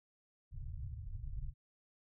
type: low-pass noise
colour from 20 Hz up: pink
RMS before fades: -43 dBFS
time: 0.51-1.54 s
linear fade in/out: 50 ms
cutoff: 140 Hz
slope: 96 dB/octave
effects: none